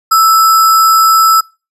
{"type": "tone with sample-and-hold", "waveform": "sine", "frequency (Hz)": 1318.5, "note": "E6", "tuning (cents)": 0, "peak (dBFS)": -4, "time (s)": [0.11, 1.41], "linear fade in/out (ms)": 10, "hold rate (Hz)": 6300, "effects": ["noise-tail reverb RT60 0.3 s tail -25 dB re dry", "resampled to 32000 Hz"]}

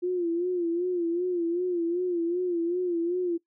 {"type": "tone with vibrato", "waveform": "sine", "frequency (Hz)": 349.2, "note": "F4", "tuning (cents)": 0, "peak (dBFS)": -24, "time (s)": [0.02, 3.38], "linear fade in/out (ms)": 20, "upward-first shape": "sine", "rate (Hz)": 2.6, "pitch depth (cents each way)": 78, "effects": ["noise-tail reverb RT60 0.1 s tail -20 dB re dry"]}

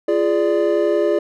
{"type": "chord", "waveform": "triangle", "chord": "D diminished", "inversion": "first", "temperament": "equal with one note detuned", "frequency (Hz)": [344.2, 415.3, 587.3], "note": ["F4", "Ab4", "D5"], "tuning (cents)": [-25, 0, 0], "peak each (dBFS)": -17, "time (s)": [0.08, 1.19], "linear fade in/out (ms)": 5, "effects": []}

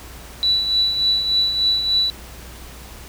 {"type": "tone with tremolo", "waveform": "sine", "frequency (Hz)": 3951, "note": "B7", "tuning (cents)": 0, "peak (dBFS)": -13, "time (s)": [0.43, 2.1], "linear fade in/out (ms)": 0, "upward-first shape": "triangle", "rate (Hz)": 3.4, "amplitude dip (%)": 60, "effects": ["added 60 Hz sine -39 dBFS peak until 3.08 s", "pink hiss -40 dBFS RMS until 3.08 s"]}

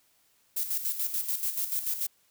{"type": "noise with tremolo", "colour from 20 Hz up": "violet", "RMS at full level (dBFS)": -29, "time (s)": [0.56, 2.07], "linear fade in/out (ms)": 10, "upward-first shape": "square", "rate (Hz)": 6.9, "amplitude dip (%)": 60, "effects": ["white hiss -67 dBFS RMS until 2.3 s"]}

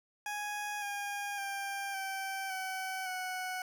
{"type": "tone with pitch steps", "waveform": "20% pulse", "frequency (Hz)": [830.6, 811.6, 793.1, 775, 757.3, 740], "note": ["G#5", "G#5", "G5", "G5", "F#5", "F#5"], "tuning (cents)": [0, -40, 20, -20, 40, 0], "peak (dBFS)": -31, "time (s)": [0.26, 3.62], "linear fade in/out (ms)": 2, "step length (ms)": 560, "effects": []}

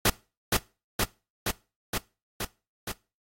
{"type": "noise with echo", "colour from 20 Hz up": "pink", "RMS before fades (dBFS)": -21, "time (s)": [0.05, 0.1], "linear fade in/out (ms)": 5, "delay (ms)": 470, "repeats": 6, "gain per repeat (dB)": -2, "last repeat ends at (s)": 2.92, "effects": ["noise-tail reverb RT60 0.3 s tail -22 dB re dry", "AAC 48 kbps"]}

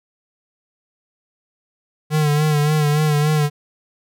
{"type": "tone with vibrato", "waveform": "square", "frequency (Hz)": 150.5, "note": "D3", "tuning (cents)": 43, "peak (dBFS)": -15, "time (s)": [2.1, 3.5], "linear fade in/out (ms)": 50, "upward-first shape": "sine", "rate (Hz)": 3.5, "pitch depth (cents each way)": 47, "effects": []}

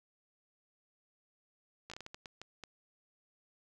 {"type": "slowing click train", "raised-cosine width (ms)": 0.2, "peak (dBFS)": -28, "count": 10, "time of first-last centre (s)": [1.9, 2.637], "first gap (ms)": 15, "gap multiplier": 1.4, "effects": []}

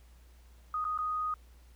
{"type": "tone with dropouts", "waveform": "sine", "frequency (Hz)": 1244.5, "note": "D#6", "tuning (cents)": 0, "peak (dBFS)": -30, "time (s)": [0.74, 1.34], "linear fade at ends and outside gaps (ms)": 2, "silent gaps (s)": [[0.843, 0.85], [0.977, 0.987]], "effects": ["added 60 Hz sine -54 dBFS peak until 1.75 s", "pink hiss -66 dBFS RMS until 1.75 s"]}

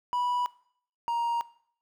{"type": "tone pair in turn", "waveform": "triangle", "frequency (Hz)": [981, 938.5], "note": ["B5", "A#5"], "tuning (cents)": [-12, 11], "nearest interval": "minor second", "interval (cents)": 77, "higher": "first", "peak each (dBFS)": -24, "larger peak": "neither", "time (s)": [[0.13, 0.46], [1.08, 1.41]], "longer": "neither", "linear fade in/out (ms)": 0, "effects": ["noise-tail reverb RT60 0.6 s tail -19 dB re dry"]}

